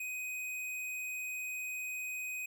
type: tone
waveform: square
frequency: 2505 Hz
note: D#7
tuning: 11 cents sharp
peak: -38 dBFS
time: 0-2.46 s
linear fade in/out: 5 ms
effects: none